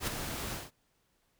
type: noise with ADSR envelope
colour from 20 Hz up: pink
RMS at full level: -31 dBFS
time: 0-0.71 s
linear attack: 75 ms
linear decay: 9 ms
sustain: -7 dB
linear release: 180 ms
effects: pink hiss -74 dBFS RMS until 1.39 s